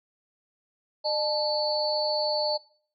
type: tone cluster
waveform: sine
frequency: 605 / 871 / 4198 / 4494 Hz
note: D#5 / A5 / C8 / C#8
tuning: -49 / -18 / +5 / +23 cents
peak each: -27 / -32 / -35 / -29 dBFS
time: 1.04-2.58 s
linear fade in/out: 20 ms
effects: noise-tail reverb RT60 0.5 s tail -21 dB re dry